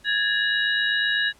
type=tone cluster; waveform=sine; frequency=1661 / 1769 / 2884 / 3826 Hz; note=G#6 / A6 / F#7 / A#7; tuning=0 / +9 / -45 / +44 cents; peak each=-22 / -29 / -29 / -27 dBFS; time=0.04-1.33 s; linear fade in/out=50 ms; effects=pink hiss -56 dBFS RMS until 1.39 s + low-pass 11000 Hz 12 dB/octave

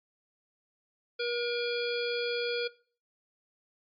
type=harmonic tone; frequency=478.3 Hz; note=A#4; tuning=44 cents sharp; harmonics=1 / 3 / 5 / 7 / 9 / 10; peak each=-32 / -37 / -39 / -40 / -42 / -42 dBFS; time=1.19-2.68 s; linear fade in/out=10 ms; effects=noise-tail reverb RT60 0.4 s tail -19 dB re dry + AAC 64 kbps

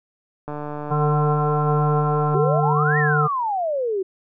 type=click train; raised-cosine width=1 ms; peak=-17 dBFS; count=277; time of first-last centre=0.48-2.345 s; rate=148 Hz
type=harmonic tone; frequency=149.5 Hz; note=D3; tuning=31 cents sharp; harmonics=1 / 3 / 5 / 7 / 9; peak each=-19 / -24 / -26 / -27 / -29 dBFS; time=0.9-3.28 s; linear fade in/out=20 ms
type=exponential two-way sweep; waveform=sine; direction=up then down; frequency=366.1 to 1900 to 366.1 Hz; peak=-20 dBFS; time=2.34-4.03 s; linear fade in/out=10 ms; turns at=2.98 s
effects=none

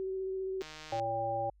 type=tone with vibrato; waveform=sine; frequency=380 Hz; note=F#4; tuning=46 cents sharp; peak=-33 dBFS; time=0-0.62 s; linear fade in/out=0 ms; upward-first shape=square; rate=15 Hz; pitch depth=10 cents each way
type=click train; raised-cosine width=0.2 ms; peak=-29 dBFS; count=61; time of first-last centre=0.61-0.997 s; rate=155 Hz
type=harmonic tone; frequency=113.5 Hz; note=A#2; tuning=46 cents flat; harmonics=1 / 3 / 5 / 7; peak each=-43 / -45 / -35 / -33 dBFS; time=0.92-1.5 s; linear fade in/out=5 ms
effects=added 50 Hz sine -60 dBFS peak until 1.6 s

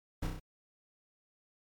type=noise with echo; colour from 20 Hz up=brown; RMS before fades=-33 dBFS; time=0.22-0.27 s; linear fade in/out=10 ms; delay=32 ms; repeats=4; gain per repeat=-3 dB; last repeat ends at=0.398 s; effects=MP3 96 kbps

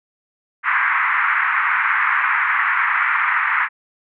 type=band-pass noise; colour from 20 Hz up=white; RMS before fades=-18 dBFS; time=0.63-3.69 s; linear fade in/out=50 ms; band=1000 to 2100 Hz; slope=48 dB/octave; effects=none

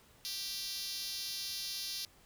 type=tone with high-pass filter; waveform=5% pulse; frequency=392 Hz; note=G4; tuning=in tune; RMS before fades=-40 dBFS; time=0.25-2.05 s; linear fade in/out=0 ms; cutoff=4700 Hz; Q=1.8; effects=pink hiss -63 dBFS RMS until 2.25 s

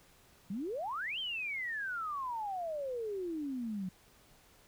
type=exponential two-way sweep; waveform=sine; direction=up then down; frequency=179.6 to 3200 to 179.6 Hz; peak=-35 dBFS; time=0.5-3.89 s; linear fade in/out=5 ms; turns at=1.19 s; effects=pink hiss -63 dBFS RMS until 4.67 s

